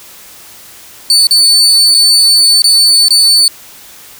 35% pulse tone with dropouts, 4498 Hz, C#8, 24 cents sharp, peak -3 dBFS, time 1.1-3.48 s, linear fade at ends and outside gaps 1 ms, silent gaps 1.27-1.309 / 1.943-1.947 / 2.62-2.642 / 3.084-3.106 s, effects white hiss -35 dBFS RMS until 4.19 s

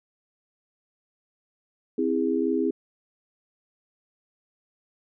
sine chord, C augmented, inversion none, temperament just, 261.6 / 327 / 408.8 Hz, C4 / E4 / G#4, 0 / -14 / -27 cents, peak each -26 dBFS, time 1.98-2.71 s, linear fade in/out 5 ms, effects none

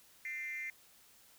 sine tone with frequency modulation, 2087 Hz, C7, 5 cents flat, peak -37 dBFS, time 0.25-0.7 s, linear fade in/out 2 ms, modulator 291 Hz, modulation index 0.64, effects tanh soft clip ceiling -35 dBFS + white hiss -63 dBFS RMS until 1.38 s

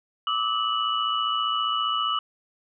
sine tone cluster, 1174 / 1289 / 2950 Hz, D6 / E6 / F#7, -1 / -39 / -6 cents, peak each -27 dBFS, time 0.27-2.19 s, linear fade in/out 2 ms, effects none

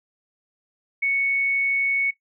sine tone, 2217 Hz, C#7, in tune, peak -19 dBFS, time 1.02-2.11 s, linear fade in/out 10 ms, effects noise-tail reverb RT60 0.1 s tail -17 dB re dry

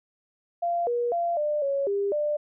sine tone with pitch steps, 690 / 479.5 / 687 / 597 / 555 / 400.9 / 595 Hz, F5 / A#4 / F5 / D5 / C#5 / G4 / D5, -21 / +49 / -29 / +28 / +2 / +39 / +22 cents, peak -23 dBFS, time 0.62-2.37 s, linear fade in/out 10 ms, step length 250 ms, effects none

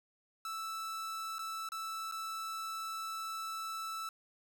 45% pulse tone with dropouts, 1318.5 Hz, E6, in tune, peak -38 dBFS, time 0.45-4.09 s, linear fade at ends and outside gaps 2 ms, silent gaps 1.384-1.391 / 1.689-1.719 / 2.114-2.121 s, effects none

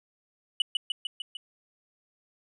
triangle tone with echo, 2960 Hz, F#7, in tune, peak -19 dBFS, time 0.6-0.62 s, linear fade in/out 2 ms, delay 150 ms, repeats 5, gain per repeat -3 dB, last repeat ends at 1.37 s, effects resampled to 24000 Hz

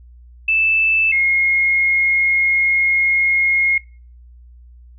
sine tone pair in turn, 2637 / 2151 Hz, E7 / C7, 0 / +47 cents, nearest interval major third, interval 353 cents, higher first, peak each -13 dBFS, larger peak neither, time 0.48-1.12 / 1.12-3.78 s, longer second, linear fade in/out 5 ms, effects noise-tail reverb RT60 0.4 s tail -22 dB re dry + added 60 Hz sine -40 dBFS peak until 4.98 s

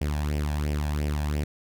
sawtooth tone with flanger, 74.1 Hz, D2, 16 cents sharp, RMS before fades -27 dBFS, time 0.01-1.44 s, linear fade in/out 5 ms, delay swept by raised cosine 0.37 to 1.22 ms, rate 2.9 Hz, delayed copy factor +0.7, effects none

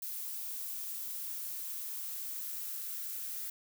violet noise with high-pass filter sweep, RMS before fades -40 dBFS, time 0.02-3.5 s, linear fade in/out 5 ms, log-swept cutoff 740 to 1400 Hz, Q 2.2, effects none

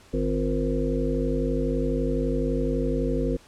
harmonic tone with a mistuned harmonic, 51.91 Hz, G#1, in tune, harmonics 1 / 3 / 5 / 7 / 9 / 10, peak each -27 / -31 / -28 / -32 / -29 / -33 dBFS, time 0.13-3.37 s, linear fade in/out 10 ms, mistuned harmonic 7, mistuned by -58 cents, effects pink hiss -53 dBFS RMS until 3.47 s + low-pass 9000 Hz 12 dB/octave

